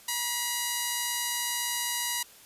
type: tone pair together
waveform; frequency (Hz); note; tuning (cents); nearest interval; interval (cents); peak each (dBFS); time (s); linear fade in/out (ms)
5% pulse; 961.8 / 2038; B5 / C7; -46 / -46; octave + minor second; 1300; -17 / -25; 0.08-2.23; 5
effects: white hiss -53 dBFS RMS until 2.45 s + resampled to 32000 Hz